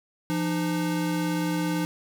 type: tone pair together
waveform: square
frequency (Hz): 171.3 / 304.8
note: F3 / D#4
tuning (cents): -33 / -36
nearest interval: minor seventh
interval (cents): 997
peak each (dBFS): -28 / -28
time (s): 0.3-1.85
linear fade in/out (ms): 0
effects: none